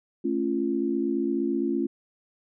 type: chord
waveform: sine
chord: A augmented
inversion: none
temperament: just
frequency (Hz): 220 / 275 / 343.8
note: A3 / C#4 / E#4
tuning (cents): 0 / -14 / -27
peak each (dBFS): -30 / -27 / -27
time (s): 0.24-1.87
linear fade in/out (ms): 10
effects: none